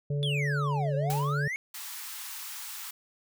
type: harmonic tone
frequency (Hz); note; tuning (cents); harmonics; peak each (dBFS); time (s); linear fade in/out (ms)
143.8; D3; -36; 1 / 3 / 4; -27 / -37 / -42; 0.1-1.48; 5
type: exponential two-way sweep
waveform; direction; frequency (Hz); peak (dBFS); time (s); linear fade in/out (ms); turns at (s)
triangle; down then up; 3520 to 527 to 2238; -29; 0.23-1.56; 0; 0.95
type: noise with exponential decay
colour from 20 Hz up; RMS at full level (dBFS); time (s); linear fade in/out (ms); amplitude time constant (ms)
white; -35; 1.1-1.5; 1; 85
type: high-pass noise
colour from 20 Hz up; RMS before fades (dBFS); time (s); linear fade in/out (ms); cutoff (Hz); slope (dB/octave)
white; -40; 1.74-2.91; 5; 820; 96
effects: none